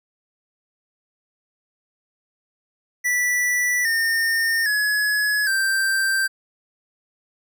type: tone with pitch steps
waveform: square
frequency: 1965 / 1822.9 / 1691 / 1568.7 Hz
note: B6 / A#6 / G#6 / G6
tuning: -9 / -39 / +31 / +1 cents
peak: -19 dBFS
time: 3.04-6.28 s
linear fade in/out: 20 ms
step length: 810 ms
effects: none